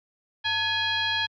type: tone with frequency modulation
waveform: sine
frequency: 2489 Hz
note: D#7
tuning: in tune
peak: -23 dBFS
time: 0.44-1.27 s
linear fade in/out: 20 ms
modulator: 798 Hz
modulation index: 1.9
effects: high-pass 100 Hz 12 dB/octave